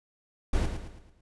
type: noise with echo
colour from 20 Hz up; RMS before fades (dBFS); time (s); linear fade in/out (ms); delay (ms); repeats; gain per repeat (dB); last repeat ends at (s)
brown; -25; 0.53-0.66; 5; 110; 5; -7; 1.21
effects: resampled to 24000 Hz